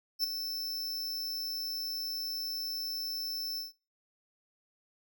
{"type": "tone with ADSR envelope", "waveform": "square", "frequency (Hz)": 5310, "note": "E8", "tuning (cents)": 12, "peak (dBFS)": -25, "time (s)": [0.19, 3.73], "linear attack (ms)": 50, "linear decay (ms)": 5, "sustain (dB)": -9, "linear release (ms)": 150, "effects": ["noise-tail reverb RT60 0.3 s tail -22 dB re dry"]}